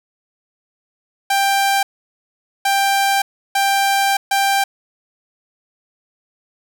sawtooth tone bursts at uneven times, 789 Hz, G5, 11 cents sharp, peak -10 dBFS, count 4, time 1.3-1.83 / 2.65-3.22 / 3.55-4.17 / 4.31-4.64 s, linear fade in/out 5 ms, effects none

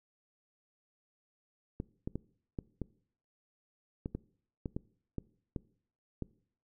clicks, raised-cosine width 3 ms, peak -23 dBFS, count 12, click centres 1.801 / 2.075 / 2.156 / 2.588 / 2.817 / 4.059 / 4.15 / 4.658 / 4.765 / 5.183 / 5.562 / 6.223 s, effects noise-tail reverb RT60 0.6 s tail -22 dB re dry

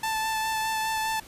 sawtooth tone with vibrato, 880 Hz, A5, in tune, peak -22 dBFS, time 0.03-1.2 s, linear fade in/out 5 ms, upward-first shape sine, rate 4.9 Hz, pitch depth 13 cents each way, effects pink hiss -48 dBFS RMS until 1.27 s + resampled to 32000 Hz

